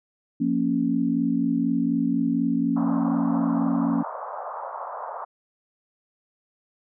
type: chord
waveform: sine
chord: Bb minor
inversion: second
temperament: equal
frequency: 174.61 / 233.1 / 277.2 Hz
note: F3 / Bb3 / Db4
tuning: 0 / 0 / 0 cents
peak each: -28 / -24 / -23 dBFS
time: 0.4-4.03 s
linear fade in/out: 10 ms
type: band-pass noise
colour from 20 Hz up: white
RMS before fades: -34 dBFS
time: 2.76-5.25 s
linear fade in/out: 10 ms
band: 540 to 1200 Hz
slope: 48 dB/octave
effects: none